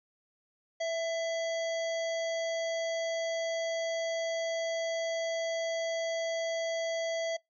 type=harmonic tone with a mistuned harmonic; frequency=659.3 Hz; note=E5; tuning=in tune; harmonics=1 / 3 / 5 / 7 / 9 / 10; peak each=-30 / -40 / -44 / -47 / -49 / -50 dBFS; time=0.8-7.37 s; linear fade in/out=10 ms; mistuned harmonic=3; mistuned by=+24 cents; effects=noise-tail reverb RT60 0.2 s tail -26 dB re dry